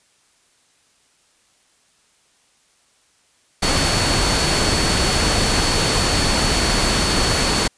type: tone in noise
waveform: sine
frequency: 4435 Hz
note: C#8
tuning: in tune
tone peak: -24 dBFS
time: 3.62-7.68 s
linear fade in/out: 10 ms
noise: pink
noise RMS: -18 dBFS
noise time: 3.62-7.68 s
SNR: -9 dB
effects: white hiss -59 dBFS RMS until 7.77 s + resampled to 22050 Hz